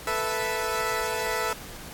15% pulse chord, A suspended second, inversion none, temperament equal, 440 / 493.9 / 659.3 Hz, A4 / B4 / E5, 0 / 0 / 0 cents, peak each -23 / -24 / -25 dBFS, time 0.07-1.53 s, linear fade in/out 2 ms, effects pink hiss -42 dBFS RMS until 1.93 s + AAC 64 kbps

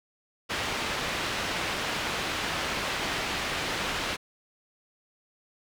white low-pass noise, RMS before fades -31 dBFS, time 0.49-4.17 s, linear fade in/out 20 ms, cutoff 3000 Hz, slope 12 dB/octave, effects none

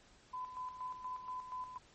sine tone with tremolo, 1010 Hz, B5, 39 cents sharp, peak -39 dBFS, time 0.33-1.78 s, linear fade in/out 10 ms, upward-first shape square, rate 4.2 Hz, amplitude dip 60%, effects pink hiss -64 dBFS RMS until 1.94 s + MP3 32 kbps

